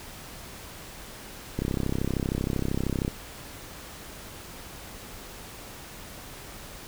click train, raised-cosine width 3 ms, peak -14 dBFS, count 50, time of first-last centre 1.59-3.079 s, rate 32.9 Hz, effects pink hiss -43 dBFS RMS until 6.87 s

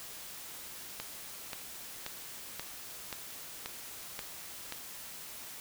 click train, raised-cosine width 0.2 ms, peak -20 dBFS, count 8, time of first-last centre 1-4.723 s, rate 1.88 Hz, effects white hiss -46 dBFS RMS until 5.6 s

